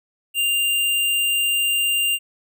sine tone with sample-and-hold, 2794 Hz, F7, in tune, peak -17 dBFS, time 0.34-2.19 s, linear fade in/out 50 ms, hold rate 11025 Hz, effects none

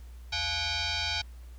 sine tone with frequency modulation, 693 Hz, F5, 14 cents flat, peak -28 dBFS, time 0.32-1.22 s, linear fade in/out 10 ms, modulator 775 Hz, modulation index 6, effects added 60 Hz sine -43 dBFS peak until 1.58 s + pink hiss -61 dBFS RMS until 1.58 s

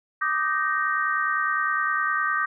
sine chord, Eb major seventh, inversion third, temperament equal with one note detuned, 1174.7 / 1244.5 / 1550.9 / 1864.7 Hz, D6 / Eb6 / G6 / Bb6, 0 / 0 / -19 / 0 cents, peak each -27 / -28 / -26 / -28 dBFS, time 0.21-2.46 s, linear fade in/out 10 ms, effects none

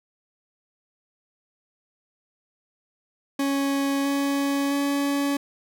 40% pulse tone with pitch steps, 277.2 / 279.6 / 282 Hz, C#4 / C#4 / C#4, 0 / +15 / +30 cents, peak -21 dBFS, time 3.39-5.37 s, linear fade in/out 5 ms, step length 660 ms, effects none

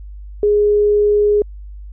sine tone, 415.4 Hz, G#4, in tune, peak -10 dBFS, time 0.43-1.42 s, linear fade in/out 2 ms, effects added 50 Hz sine -30 dBFS peak until 1.92 s

